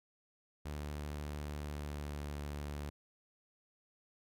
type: tone with pitch glide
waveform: sawtooth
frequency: 73.9 to 72.88 Hz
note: D2 to D2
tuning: +11 to -13 cents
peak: -36 dBFS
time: 0.65-2.9 s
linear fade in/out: 10 ms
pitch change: -24 cents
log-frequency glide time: 1.55-2.35 s
effects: none